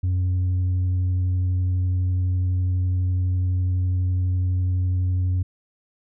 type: tone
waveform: sine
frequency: 91.2 Hz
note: F#2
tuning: 24 cents flat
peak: -16 dBFS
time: 0.03-5.43 s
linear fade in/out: 10 ms
effects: tanh soft clip ceiling -18 dBFS